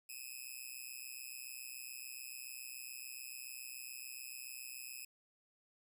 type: tone with amplitude modulation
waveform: 5% pulse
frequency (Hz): 2557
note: D#7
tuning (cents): +47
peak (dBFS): -33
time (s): 0.09-5.05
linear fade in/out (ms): 5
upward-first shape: sine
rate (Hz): 127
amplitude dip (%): 95
effects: none